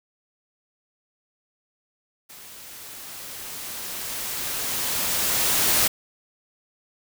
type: noise with level ramp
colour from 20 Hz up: white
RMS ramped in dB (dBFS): -44 to -19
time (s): 2.29-5.88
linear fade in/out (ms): 10
effects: none